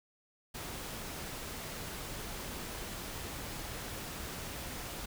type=noise; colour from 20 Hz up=pink; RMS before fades=-42 dBFS; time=0.54-5.06 s; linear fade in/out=10 ms; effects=none